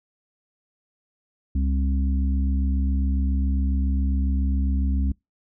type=harmonic tone; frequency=67.3 Hz; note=C2; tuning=49 cents sharp; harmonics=1 / 3 / 4; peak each=-20 / -30 / -32 dBFS; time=1.55-5.12 s; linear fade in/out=5 ms; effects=noise-tail reverb RT60 0.2 s tail -26 dB re dry